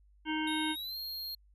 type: harmonic tone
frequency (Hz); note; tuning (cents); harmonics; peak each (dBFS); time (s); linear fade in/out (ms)
311.1; D#4; 0; 1 / 3 / 5 / 7 / 9 / 10; -33 / -38 / -40 / -41 / -43 / -43; 0.25-0.76; 50
type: tone with pitch glide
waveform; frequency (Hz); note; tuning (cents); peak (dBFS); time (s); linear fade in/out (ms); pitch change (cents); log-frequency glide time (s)
square; 3729 to 4234; A#7 to C8; 0 to +20; -38; 0.47-1.35; 5; +220; 0.74-0.97
effects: added 50 Hz sine -60 dBFS peak until 1.54 s